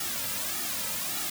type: noise with flanger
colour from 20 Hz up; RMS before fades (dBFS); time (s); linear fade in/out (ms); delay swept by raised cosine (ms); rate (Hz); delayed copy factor
white; -32; 0-1.3; 5; 1.9 to 2.76; 1.7; -0.9
effects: none